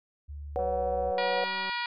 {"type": "tone with pitch glide", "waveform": "sine", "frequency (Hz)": [72.6, 67.35], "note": ["D2", "C#2"], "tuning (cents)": [-19, -49], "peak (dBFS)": -37, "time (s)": [0.28, 1.12], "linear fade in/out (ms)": 20, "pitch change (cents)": -130, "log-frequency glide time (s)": [0.58, 0.85]}
{"type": "chord", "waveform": "sine", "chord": "B suspended second", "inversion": "none", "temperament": "equal", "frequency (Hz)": [493.9, 554.4, 740], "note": ["B4", "C#5", "F#5"], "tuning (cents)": [0, 0, 0], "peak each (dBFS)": -31, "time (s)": [0.56, 1.44], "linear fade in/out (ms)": 0}
{"type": "click train", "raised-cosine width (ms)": 1, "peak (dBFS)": -31, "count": 211, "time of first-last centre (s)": [0.59, 1.695], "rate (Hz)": 190}
{"type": "harmonic tone", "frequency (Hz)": 479.5, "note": "A#4", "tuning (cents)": 49, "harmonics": [2, 3, 4, 5, 6, 7, 8, 9, 10], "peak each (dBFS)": [-34, -38, -36, -37, -44, -41, -46, -42, -45], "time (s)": [1.18, 1.86], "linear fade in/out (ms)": 2}
{"effects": []}